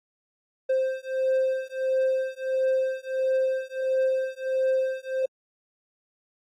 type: beating tone pair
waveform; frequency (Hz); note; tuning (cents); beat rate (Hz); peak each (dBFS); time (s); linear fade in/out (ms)
triangle; 523.3 / 524.8; C5 / C5; 0 / +5; 1.5; -24 / -24; 0.69-5.26; 10
effects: AAC 48 kbps